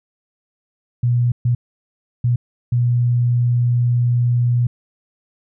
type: tone bursts at uneven times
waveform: sine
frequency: 121.2 Hz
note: B2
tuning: 32 cents flat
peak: -13 dBFS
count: 4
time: 1.03-1.32 / 1.45-1.55 / 2.24-2.36 / 2.72-4.67 s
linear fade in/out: 5 ms
effects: none